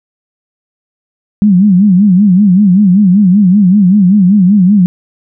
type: tone with vibrato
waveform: sine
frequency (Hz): 193.5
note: G3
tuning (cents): -22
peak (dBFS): -3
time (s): 1.42-4.86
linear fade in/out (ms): 0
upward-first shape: sine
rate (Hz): 5.2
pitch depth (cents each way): 160
effects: none